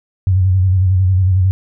sine tone with vibrato, 93.3 Hz, F#2, 15 cents sharp, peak -9 dBFS, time 0.27-1.51 s, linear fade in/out 0 ms, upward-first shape square, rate 11 Hz, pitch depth 47 cents each way, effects none

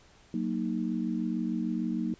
sine chord, D# minor, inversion first, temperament just, 186.68 / 233.3 / 311.1 Hz, F#3 / A#3 / D#4, +16 / +2 / 0 cents, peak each -33 / -31 / -34 dBFS, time 0.34-2.14 s, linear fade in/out 2 ms, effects pink hiss -59 dBFS RMS until 2.19 s + resampled to 16000 Hz

